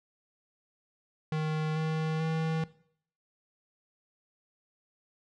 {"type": "tone with pitch steps", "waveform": "square", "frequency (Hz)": [155.7, 157.96, 160.26], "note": ["D#3", "D#3", "E3"], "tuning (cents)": [2, 26, -49], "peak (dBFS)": -29, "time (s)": [1.32, 2.64], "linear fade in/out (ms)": 2, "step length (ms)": 440, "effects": ["noise-tail reverb RT60 0.6 s tail -18 dB re dry", "low-pass 4000 Hz 12 dB/octave"]}